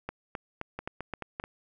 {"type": "two click trains", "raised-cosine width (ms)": 0.5, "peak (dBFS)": [-21, -19], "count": [4, 6], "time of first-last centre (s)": [[0.79, 1.439], [0.09, 1.399]], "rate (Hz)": [4.62, 3.82], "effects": []}